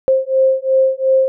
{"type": "beating tone pair", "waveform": "sine", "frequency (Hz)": [527, 529.8], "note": ["C5", "C5"], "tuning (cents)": [12, 22], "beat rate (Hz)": 2.8, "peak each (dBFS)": [-14, -14], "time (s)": [0.08, 1.28], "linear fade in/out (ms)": 0, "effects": []}